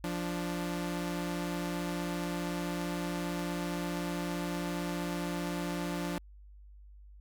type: tone pair together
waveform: sawtooth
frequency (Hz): 174.61 / 293.9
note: F3 / D4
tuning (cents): 0 / +1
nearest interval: major sixth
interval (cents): 901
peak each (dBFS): -31 / -33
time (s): 0.04-6.18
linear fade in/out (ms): 0
effects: added 50 Hz sine -50 dBFS peak until 7.2 s